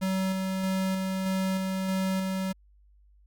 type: tone with tremolo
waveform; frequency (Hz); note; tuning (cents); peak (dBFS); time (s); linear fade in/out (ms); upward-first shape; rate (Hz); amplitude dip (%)
square; 189.6; F#3; +43; -26; 0.01-2.53; 20; square; 1.6; 25
effects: added 50 Hz sine -56 dBFS peak until 3.26 s